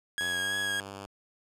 30% pulse tone with vibrato, 1654 Hz, G#6, 8 cents flat, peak -26 dBFS, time 0.18-0.8 s, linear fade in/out 0 ms, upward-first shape sine, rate 3.1 Hz, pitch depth 18 cents each way
5% pulse tone with pitch glide, 89.4 to 98.62 Hz, F2 to G2, +41 to +11 cents, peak -29 dBFS, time 0.21-1.06 s, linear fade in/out 0 ms, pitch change +170 cents, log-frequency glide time 0.39-0.45 s
effects low-pass 11000 Hz 12 dB/octave

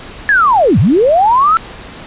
sine linear two-way sweep, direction down then up, 1745 to 84 to 1352 Hz, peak -6 dBFS, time 0.29-1.57 s, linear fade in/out 0 ms, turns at 0.79 s, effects pink hiss -31 dBFS RMS until 2.06 s + resampled to 8000 Hz

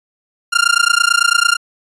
sawtooth tone with amplitude modulation, 1396.9 Hz, F6, in tune, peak -3 dBFS, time 0.52-1.57 s, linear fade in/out 20 ms, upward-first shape sine, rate 29 Hz, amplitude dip 100%, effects resampled to 24000 Hz

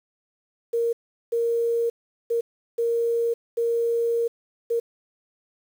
sine tone bursts at uneven times, 466.2 Hz, A#4, in tune, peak -20 dBFS, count 6, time 0.73-0.93 / 1.32-1.9 / 2.3-2.41 / 2.78-3.34 / 3.57-4.28 / 4.7-4.8 s, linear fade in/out 10 ms, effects 8-bit

